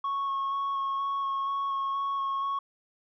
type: tone with vibrato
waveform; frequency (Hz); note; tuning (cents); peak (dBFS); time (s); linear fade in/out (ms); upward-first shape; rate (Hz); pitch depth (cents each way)
sine; 1100; C#6; -14; -25; 0.04-2.59; 5; square; 2.1; 10
effects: tanh soft clip ceiling -26 dBFS